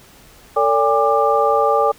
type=tone cluster; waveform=sine; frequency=448.8 / 574 / 810 / 1188 Hz; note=A4 / D5 / G#5 / D6; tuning=+34 / -40 / -43 / +20 cents; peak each=-18 dBFS; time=0.56-1.92 s; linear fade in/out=10 ms; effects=pink hiss -46 dBFS RMS until 1.98 s